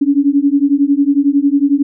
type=beating tone pair; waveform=sine; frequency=277.2 / 288.2 Hz; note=C#4 / D4; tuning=0 / -33 cents; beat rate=11 Hz; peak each=-12 dBFS; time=0.01-1.83 s; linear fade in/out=10 ms; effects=none